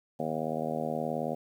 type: harmonic tone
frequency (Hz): 78.8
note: D#2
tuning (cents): +23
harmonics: 2 / 3 / 4 / 5 / 6 / 7 / 8 / 9 / 10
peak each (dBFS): -39 / -36 / -43 / -41 / -39 / -36 / -39 / -37 / -44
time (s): 0.19-1.35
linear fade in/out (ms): 10
effects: 10-bit